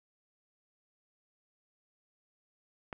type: click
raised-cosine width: 0.5 ms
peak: -24 dBFS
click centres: 2.928 s
effects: none